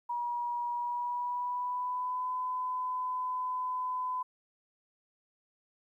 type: tone with pitch glide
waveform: sine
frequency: 960 to 1008.9 Hz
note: B5 to B5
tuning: -49 to +37 cents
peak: -31 dBFS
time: 0.09-4.23 s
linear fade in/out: 10 ms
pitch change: +86 cents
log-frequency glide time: 0.73-2.31 s
effects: 12-bit